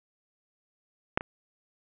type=clicks; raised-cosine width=0.5 ms; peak=-8 / -21 dBFS; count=2; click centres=1.175 / 1.209 s; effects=resampled to 8000 Hz + 8-bit